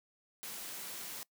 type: high-pass noise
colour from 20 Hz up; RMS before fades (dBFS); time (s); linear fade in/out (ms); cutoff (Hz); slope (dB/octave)
white; -44; 0.43-1.23; 0; 120; 96
effects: noise-tail reverb RT60 0.1 s tail -22 dB re dry